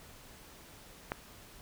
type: click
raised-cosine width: 0.5 ms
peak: -18 dBFS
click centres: 1.119 s
effects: pink hiss -54 dBFS RMS until 1.61 s